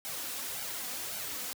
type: noise with flanger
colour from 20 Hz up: white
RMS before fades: -38 dBFS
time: 0.05-1.53 s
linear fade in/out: 0 ms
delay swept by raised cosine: 1.3 to 4.1 ms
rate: 1.8 Hz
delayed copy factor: +0.6
effects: high-pass 80 Hz 12 dB/octave